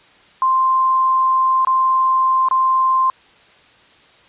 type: tone with dropouts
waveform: sine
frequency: 1046.5 Hz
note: C6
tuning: in tune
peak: -12 dBFS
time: 0.42-3.1 s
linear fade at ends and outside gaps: 1 ms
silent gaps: 1.649-1.671 / 2.486-2.511 s
effects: white hiss -49 dBFS RMS until 4.28 s + resampled to 8000 Hz